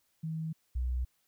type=tone pair in turn; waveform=sine; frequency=160 / 62.23 Hz; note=D#3 / B1; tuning=+49 / +14 cents; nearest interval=octave + major third; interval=1635 cents; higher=first; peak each=-33 / -29 dBFS; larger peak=second; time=0.23-0.53 / 0.75-1.05 s; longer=neither; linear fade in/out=10 ms; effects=white hiss -74 dBFS RMS until 1.27 s